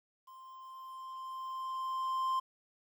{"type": "tone with level ramp", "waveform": "triangle", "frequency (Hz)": 1046.5, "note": "C6", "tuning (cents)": 0, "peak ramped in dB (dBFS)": [-49, -27], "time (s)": [0.27, 2.4], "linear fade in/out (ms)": 10, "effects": ["11-bit"]}